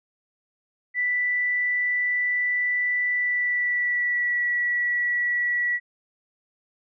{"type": "tone with pitch glide", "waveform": "sine", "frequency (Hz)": [1976, 1940.9], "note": ["B6", "B6"], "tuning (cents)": [0, -31], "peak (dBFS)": -21, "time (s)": [0.94, 5.8], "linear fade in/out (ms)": 50, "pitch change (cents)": -31, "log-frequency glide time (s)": [3.11, 4.44], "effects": []}